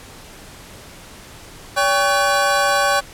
square tone cluster, 570 / 797 / 1122 / 1518 Hz, C#5 / G5 / C#6 / F#6, +48 / +28 / +21 / +44 cents, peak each -21 dBFS, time 1.76-3.01 s, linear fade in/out 20 ms, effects pink hiss -40 dBFS RMS until 3.13 s + low-pass 12000 Hz 12 dB/octave

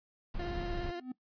brown noise, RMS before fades -38 dBFS, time 0.34-0.91 s, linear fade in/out 5 ms
30% pulse tone with vibrato, 349.2 Hz, F4, in tune, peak -35 dBFS, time 0.39-1 s, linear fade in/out 5 ms, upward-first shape sine, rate 17 Hz, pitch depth 23 cents each way
triangle tone with exponential growth, 254.3 Hz, C4, 49 cents flat, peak -32 dBFS, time 0.89-1.12 s, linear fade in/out 5 ms, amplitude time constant 50 ms
effects noise-tail reverb RT60 0.1 s tail -19 dB re dry + resampled to 11025 Hz

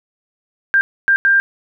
sine tone bursts at uneven times, 1591 Hz, G6, 25 cents sharp, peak -9 dBFS, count 3, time 0.74-0.81 / 1.08-1.16 / 1.25-1.4 s, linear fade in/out 0 ms, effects none

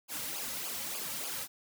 white noise with flanger, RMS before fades -38 dBFS, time 0.08-1.48 s, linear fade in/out 50 ms, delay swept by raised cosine 0.51 to 2.81 ms, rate 3.4 Hz, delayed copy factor -0.8, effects none

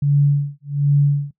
sine tone with tremolo, 143.2 Hz, D3, 43 cents flat, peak -10 dBFS, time 0.02-1.31 s, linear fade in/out 5 ms, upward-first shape sine, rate 1.3 Hz, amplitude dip 100%, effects noise-tail reverb RT60 0.1 s tail -20 dB re dry

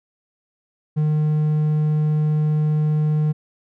triangle tone, 152.5 Hz, D#3, 34 cents flat, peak -14 dBFS, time 0.96-3.33 s, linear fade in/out 20 ms, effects none

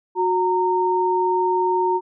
sine tone pair together, 365.6 / 921.3 Hz, F#4 / A#5, -21 / -21 cents, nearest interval octave + major third, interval 1600 cents, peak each -20 / -19 dBFS, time 0.15-2.01 s, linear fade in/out 50 ms, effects none

